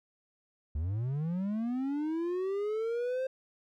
triangle linear sweep, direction up, 69.3 to 529 Hz, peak -28 dBFS, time 0.75-3.27 s, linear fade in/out 5 ms, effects none

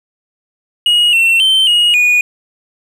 triangle tone with pitch steps, 2888 / 2705 / 3102 / 2882 / 2457 Hz, F#7 / E7 / G7 / F#7 / D#7, -43 / +44 / -19 / -46 / -22 cents, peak -6 dBFS, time 0.86-2.21 s, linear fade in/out 2 ms, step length 270 ms, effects none

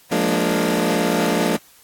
20% pulse chord, Bb dominant seventh, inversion second, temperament equal with one note detuned, 174.61 / 210.9 / 233.1 / 293.7 Hz, F3 / Ab3 / Bb3 / D4, 0 / +27 / 0 / 0 cents, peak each -18 dBFS, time 0.11-1.57 s, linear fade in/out 10 ms, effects white hiss -51 dBFS RMS until 1.83 s + AAC 64 kbps

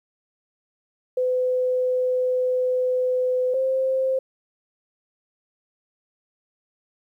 sine tone pair in turn, 506 / 525.6 Hz, B4 / C5, +42 / +8 cents, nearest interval minor second, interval 66 cents, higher second, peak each -19 dBFS, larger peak neither, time 1.17-3.54 / 3.54-4.19 s, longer first, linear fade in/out 5 ms, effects 10-bit

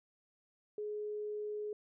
sine tone, 420.4 Hz, G#4, 21 cents sharp, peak -37 dBFS, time 0.78-1.73 s, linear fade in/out 2 ms, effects none

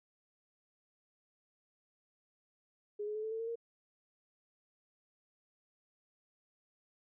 sine tone with pitch steps, 415.3 / 423 / 430.9 / 439 / 447.2 / 455.5 / 464 Hz, G#4 / G#4 / A4 / A4 / A4 / A#4 / A#4, 0 / +32 / -36 / -4 / +28 / -40 / -8 cents, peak -36 dBFS, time 2.99-3.557 s, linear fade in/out 10 ms, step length 81 ms, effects none

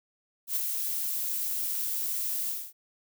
violet noise with ADSR envelope, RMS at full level -27 dBFS, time 0.47-2.73 s, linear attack 92 ms, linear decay 13 ms, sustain -4 dB, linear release 260 ms, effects none

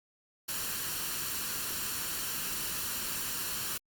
white noise with comb filter, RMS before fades -35 dBFS, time 0.48-3.78 s, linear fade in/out 10 ms, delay 0.7 ms, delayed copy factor +0.5, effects Opus 48 kbps

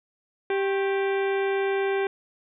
harmonic tone with a mistuned harmonic, 392 Hz, G4, in tune, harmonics 1 / 2 / 3 / 4 / 5 / 6 / 7 / 8 / 9, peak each -23 / -32 / -39 / -34 / -39 / -37 / -45 / -48 / -48 dBFS, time 0.5-2.07 s, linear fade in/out 2 ms, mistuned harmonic 3, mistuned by -140 cents, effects none

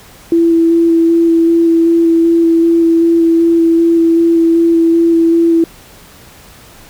sine tone with vibrato, 333 Hz, E4, 18 cents sharp, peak -6 dBFS, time 0.32-5.64 s, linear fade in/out 2 ms, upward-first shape square, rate 2.6 Hz, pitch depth 10 cents each way, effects pink hiss -39 dBFS RMS until 6.89 s

